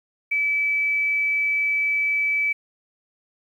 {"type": "tone", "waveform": "sine", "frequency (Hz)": 2302, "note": "D7", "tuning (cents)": -35, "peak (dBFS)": -19, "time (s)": [0.31, 2.53], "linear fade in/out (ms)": 10, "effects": ["9-bit"]}